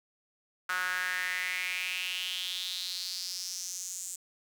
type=tone with high-pass filter sweep; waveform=sawtooth; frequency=182.4 Hz; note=F#3; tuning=24 cents flat; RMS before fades=-35 dBFS; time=0.69-4.16 s; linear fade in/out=5 ms; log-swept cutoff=1400 to 7600 Hz; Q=5; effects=none